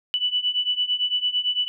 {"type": "beating tone pair", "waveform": "sine", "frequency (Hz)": [2965, 2973.9], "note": ["F#7", "F#7"], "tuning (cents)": [3, 8], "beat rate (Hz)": 8.9, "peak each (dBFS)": [-25, -23], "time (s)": [0.14, 1.68], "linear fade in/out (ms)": 0, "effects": []}